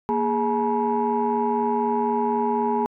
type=tone cluster; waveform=sine; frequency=234.5 / 415.2 / 854 / 958 Hz; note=A#3 / G#4 / G#5 / A#5; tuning=+11 / 0 / +48 / +47 cents; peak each=-25 / -24 / -24 / -26 dBFS; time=0.09-2.86 s; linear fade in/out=0 ms; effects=tanh soft clip ceiling -12 dBFS